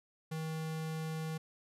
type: tone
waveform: square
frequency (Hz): 159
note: D#3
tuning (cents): +38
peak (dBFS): -37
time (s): 0.31-1.38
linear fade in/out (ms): 10
effects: resampled to 32000 Hz